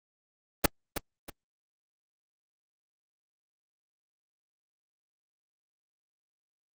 pink noise with echo, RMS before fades -20 dBFS, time 0.64-0.66 s, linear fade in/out 5 ms, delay 320 ms, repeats 2, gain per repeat -10 dB, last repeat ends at 1.3 s, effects Opus 32 kbps

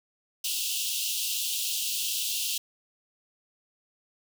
pink high-pass noise, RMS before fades -30 dBFS, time 0.44-2.58 s, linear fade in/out 5 ms, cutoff 2700 Hz, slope 96 dB/octave, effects none

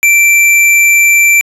square tone, 2345 Hz, D7, 3 cents flat, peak -5 dBFS, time 0.03-1.41 s, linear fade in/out 0 ms, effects resampled to 32000 Hz

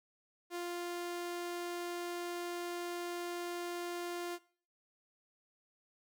sawtooth tone, 349.2 Hz, F4, in tune, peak -34 dBFS, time 0.5-4.39 s, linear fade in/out 50 ms, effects noise-tail reverb RT60 0.5 s tail -20 dB re dry

